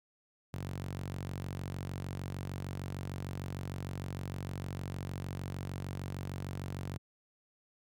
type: tone with high-pass filter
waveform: sawtooth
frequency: 46.57 Hz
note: F#1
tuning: 12 cents sharp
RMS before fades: -40 dBFS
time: 0.53-6.98 s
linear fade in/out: 10 ms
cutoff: 110 Hz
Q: 2.4
effects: none